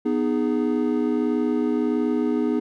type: chord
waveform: triangle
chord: G# minor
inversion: first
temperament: equal with one note detuned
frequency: 246.9 / 308.4 / 415.3 Hz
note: B3 / D#4 / G#4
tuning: 0 / -15 / 0 cents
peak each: -21 / -22 / -24 dBFS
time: 0.05-2.6 s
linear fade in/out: 10 ms
effects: none